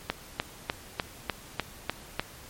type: click train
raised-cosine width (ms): 0.3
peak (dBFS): -10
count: 8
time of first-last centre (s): 0.1-2.196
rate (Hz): 3.34
effects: pink hiss -48 dBFS RMS until 2.49 s + MP3 64 kbps